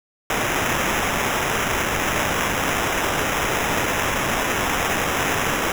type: noise with sample-and-hold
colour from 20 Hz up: violet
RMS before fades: -22 dBFS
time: 0.3-5.72 s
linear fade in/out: 2 ms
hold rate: 4410 Hz
effects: none